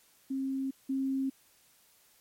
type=tone pair in turn; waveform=sine; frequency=268 / 268 Hz; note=C4 / C4; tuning=+42 / +42 cents; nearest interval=unison; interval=0 cents; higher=neither; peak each=-30 / -28 dBFS; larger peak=second; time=0.3-0.71 / 0.89-1.3 s; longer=neither; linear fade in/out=10 ms; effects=white hiss -64 dBFS RMS until 2.2 s + MP3 64 kbps